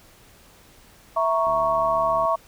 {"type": "chord", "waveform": "sine", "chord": "A# diminished", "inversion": "second", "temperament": "equal with one note detuned", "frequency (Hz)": [659.3, 936.6, 1108.7], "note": ["E5", "A#5", "C#6"], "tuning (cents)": [0, 8, 0], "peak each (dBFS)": [-22, -26, -22], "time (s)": [1.16, 2.36], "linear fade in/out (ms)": 10}
{"type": "click train", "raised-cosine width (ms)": 3, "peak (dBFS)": -30, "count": 59, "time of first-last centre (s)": [1.47, 2.252], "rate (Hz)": 74.2}
{"effects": ["pink hiss -52 dBFS RMS until 2.47 s"]}